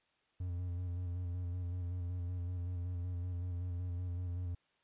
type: tone with vibrato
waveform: triangle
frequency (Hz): 88.8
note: F2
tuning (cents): +29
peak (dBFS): -34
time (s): 0.4-4.55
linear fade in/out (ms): 5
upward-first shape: square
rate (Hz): 5.3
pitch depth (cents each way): 29
effects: white hiss -75 dBFS RMS until 4.83 s + resampled to 8000 Hz